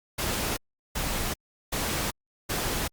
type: noise bursts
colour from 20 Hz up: pink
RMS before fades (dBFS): -29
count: 4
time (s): 0.18-2.88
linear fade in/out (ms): 10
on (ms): 390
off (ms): 380
effects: Opus 48 kbps